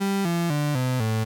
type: tone with pitch steps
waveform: 35% pulse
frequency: 196.8 / 170.34 / 147.43 / 127.61 / 110.45 Hz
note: G3 / F3 / D3 / C3 / A2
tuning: +7 / -43 / +7 / -43 / +7 cents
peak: -20 dBFS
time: 0-1.25 s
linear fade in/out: 20 ms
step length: 250 ms
effects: none

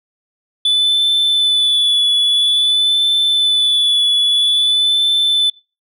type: tone with vibrato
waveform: sine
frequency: 3474 Hz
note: A7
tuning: 23 cents flat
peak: -8 dBFS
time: 0.65-5.5 s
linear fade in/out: 5 ms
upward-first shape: sine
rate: 0.5 Hz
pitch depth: 29 cents each way
effects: noise-tail reverb RT60 0.3 s tail -22 dB re dry + tanh soft clip ceiling -10 dBFS

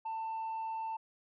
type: tone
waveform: sine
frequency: 892 Hz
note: A5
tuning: 23 cents sharp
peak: -33 dBFS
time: 0.05-0.97 s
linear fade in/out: 10 ms
effects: tanh soft clip ceiling -34 dBFS

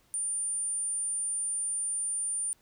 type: tone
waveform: sine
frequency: 9200 Hz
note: D9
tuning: 37 cents flat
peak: -29 dBFS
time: 0.14-2.53 s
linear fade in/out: 0 ms
effects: pink hiss -66 dBFS RMS until 2.61 s

